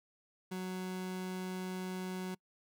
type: tone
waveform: 30% pulse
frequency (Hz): 185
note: F#3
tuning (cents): 0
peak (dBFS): -35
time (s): 0.51-2.35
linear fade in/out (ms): 10
effects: noise-tail reverb RT60 0.1 s tail -26 dB re dry